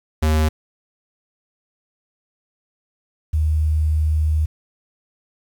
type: tone pair in turn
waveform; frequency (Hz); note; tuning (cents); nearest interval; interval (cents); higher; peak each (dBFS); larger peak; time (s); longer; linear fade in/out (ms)
square / sine; 77.78 / 77.37; D#2 / D#2; 0 / -9; unison; 9; first; -15; neither; 0.22-0.49 / 3.33-4.46; second; 10
effects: 8-bit